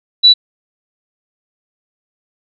sine tone, 3948 Hz, B7, 1 cent flat, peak -3 dBFS, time 0.23-0.34 s, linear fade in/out 20 ms, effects none

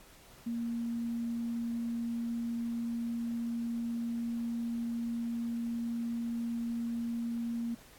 sine tone, 233.6 Hz, A#3, 4 cents sharp, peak -32 dBFS, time 0.46-7.75 s, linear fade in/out 10 ms, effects pink hiss -57 dBFS RMS until 7.98 s + AAC 64 kbps

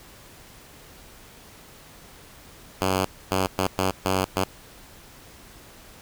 5% pulse tone bursts at uneven times, 94.4 Hz, F#2, 35 cents sharp, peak -10 dBFS, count 6, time 2.81-3.05 / 3.31-3.47 / 3.58-3.67 / 3.78-3.91 / 4.05-4.25 / 4.36-4.44 s, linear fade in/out 5 ms, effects pink hiss -48 dBFS RMS until 6.01 s

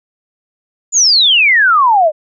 sine exponential sweep, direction down, 7150 to 587.3 Hz, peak -6 dBFS, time 0.92-2.12 s, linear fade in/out 50 ms, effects none

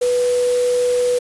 sine tone in noise, 492.1 Hz, B4, 6 cents flat, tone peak -14 dBFS, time 0.01-1.19 s, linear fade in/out 10 ms, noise white, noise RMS -30 dBFS, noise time 0.01-1.19 s, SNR +13 dB, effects resampled to 24000 Hz

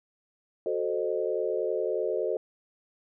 sine chord, F# diminished seventh, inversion none, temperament equal with one note detuned, 370 / 440 / 523.3 / 615.1 Hz, F#4 / A4 / C5 / Eb5, 0 / 0 / 0 / -20 cents, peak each -32 / -30 / -32 / -33 dBFS, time 0.66-2.37 s, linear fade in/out 2 ms, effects none

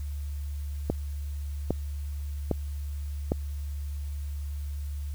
click train, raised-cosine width 2 ms, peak -11 dBFS, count 4, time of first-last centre 0.9-3.319 s, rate 1.24 Hz, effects added 72 Hz sine -31 dBFS peak until 5.14 s + white hiss -55 dBFS RMS until 5.14 s

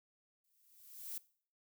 violet noise with exponential growth, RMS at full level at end -41 dBFS, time 0.44-1.18 s, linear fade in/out 5 ms, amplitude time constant 160 ms, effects noise-tail reverb RT60 0.5 s tail -20 dB re dry

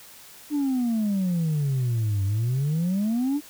sine exponential two-way sweep, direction down then up, 301.8 to 96.2 to 301.8 Hz, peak -19 dBFS, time 0.5-3.41 s, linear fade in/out 50 ms, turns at 2.24 s, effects tanh soft clip ceiling -20 dBFS + white hiss -47 dBFS RMS until 3.49 s

